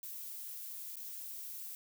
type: noise with dropouts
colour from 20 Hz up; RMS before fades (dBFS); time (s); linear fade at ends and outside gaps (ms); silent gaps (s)
violet; -45; 0.03-1.75; 1; 0.958-0.967
effects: none